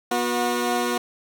15% pulse tone pair together, 242.7 / 362.4 Hz, B3 / F#4, -30 / -36 cents, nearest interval perfect fifth, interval 694 cents, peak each -18 / -18 dBFS, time 0.11-0.98 s, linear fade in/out 5 ms, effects none

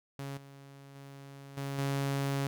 sawtooth tone with level steps, 138.59 Hz, C#3, in tune, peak -34 / -46 / -43 / -31 / -26 dBFS, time 0.19-2.47 s, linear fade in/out 0 ms, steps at 0.37 / 0.95 / 1.57 / 1.78 s, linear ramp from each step 5 ms, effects none

